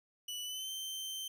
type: tone with pitch glide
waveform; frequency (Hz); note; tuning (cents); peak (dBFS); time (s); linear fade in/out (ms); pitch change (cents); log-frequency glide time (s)
sawtooth; 2960 to 3109; F#7 to G7; 0 to -15; -36; 0.28-1.28; 5; +85; 0.43-0.7
effects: none